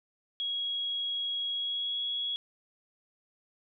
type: tone with pitch glide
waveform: sine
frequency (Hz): 3312 to 3341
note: G#7 to G#7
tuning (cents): -5 to +10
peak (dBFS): -30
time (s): 0.4-2.36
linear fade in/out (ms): 0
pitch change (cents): +15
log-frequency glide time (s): 1.51-2
effects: none